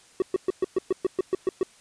triangle tone bursts, 374.9 Hz, F#4, 23 cents sharp, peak -17 dBFS, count 11, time 0.2-1.631 s, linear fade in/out 2 ms, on 21 ms, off 120 ms, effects white hiss -55 dBFS RMS until 1.8 s + resampled to 22050 Hz

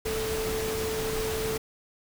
sine tone in noise, 440 Hz, A4, in tune, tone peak -29 dBFS, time 0.05-1.58 s, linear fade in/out 10 ms, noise pink, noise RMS -33 dBFS, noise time 0.05-1.58 s, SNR +1 dB, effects none

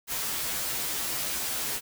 white noise with comb filter, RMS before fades -31 dBFS, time 0.07-1.81 s, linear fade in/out 50 ms, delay 11 ms, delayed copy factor -0.95, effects none

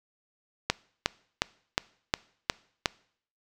click train, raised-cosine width 0.2 ms, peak -5 dBFS, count 7, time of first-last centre 0.7-2.858 s, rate 2.78 Hz, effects noise-tail reverb RT60 0.6 s tail -23 dB re dry

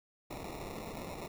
blue noise with sample-and-hold, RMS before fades -43 dBFS, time 0.3-1.28 s, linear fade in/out 10 ms, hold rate 1575 Hz, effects none

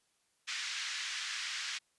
pink band-pass noise, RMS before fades -39 dBFS, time 0.47-1.79 s, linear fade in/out 20 ms, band 1600 to 6400 Hz, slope 24 dB/octave, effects white hiss -75 dBFS RMS until 1.98 s + resampled to 24000 Hz

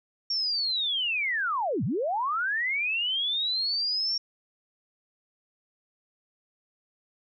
sine linear two-way sweep, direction down then up, 5550 to 97.2 to 5550 Hz, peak -25 dBFS, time 0.3-4.18 s, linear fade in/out 5 ms, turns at 1.84 s, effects none

